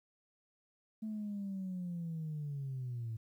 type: linear sweep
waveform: sine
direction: down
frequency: 220 to 110 Hz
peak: -36 dBFS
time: 1.02-3.17 s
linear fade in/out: 10 ms
effects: tanh soft clip ceiling -34 dBFS + 12-bit